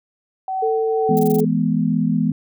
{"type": "tone with tremolo", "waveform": "sine", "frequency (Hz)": 759, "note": "F#5", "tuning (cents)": 44, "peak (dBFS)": -19, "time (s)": [0.48, 1.4], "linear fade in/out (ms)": 2, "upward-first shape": "triangle", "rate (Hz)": 2, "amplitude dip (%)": 65}
{"type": "tone with pitch glide", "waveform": "sine", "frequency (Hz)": [445.8, 426.9], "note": ["A4", "G#4"], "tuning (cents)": [23, 48], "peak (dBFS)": -17, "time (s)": [0.62, 1.45], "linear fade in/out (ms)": 10, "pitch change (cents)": -75, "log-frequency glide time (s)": [1, 1.26]}
{"type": "chord", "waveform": "sine", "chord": "E major", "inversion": "none", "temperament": "equal with one note detuned", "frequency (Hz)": [164.81, 210.4, 246.9], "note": ["E3", "G#3", "B3"], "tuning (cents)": [0, 23, 0], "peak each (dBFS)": -20, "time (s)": [1.09, 2.32], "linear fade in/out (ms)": 5}
{"type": "noise bursts", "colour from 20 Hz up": "violet", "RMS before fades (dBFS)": -30, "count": 6, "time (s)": [1.17, 1.405], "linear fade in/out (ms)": 0, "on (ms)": 20, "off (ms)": 23}
{"effects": []}